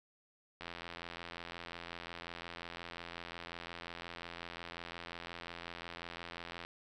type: click train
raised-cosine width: 0.3 ms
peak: -28 dBFS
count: 518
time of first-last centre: 0.61-6.65 s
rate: 85.6 Hz
effects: none